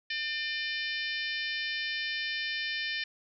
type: harmonic tone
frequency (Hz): 600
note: D5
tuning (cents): +37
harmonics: 3 / 4 / 5 / 6 / 7 / 8 / 9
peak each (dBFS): -35 / -37 / -39 / -41 / -42 / -43 / -44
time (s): 0.1-3.04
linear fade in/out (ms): 5
effects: none